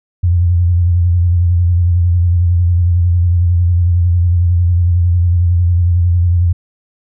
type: tone with vibrato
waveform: sine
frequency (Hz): 87.31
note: F2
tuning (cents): 0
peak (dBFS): -8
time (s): 0.23-6.53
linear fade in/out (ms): 10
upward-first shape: sine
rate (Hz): 11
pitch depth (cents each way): 52
effects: none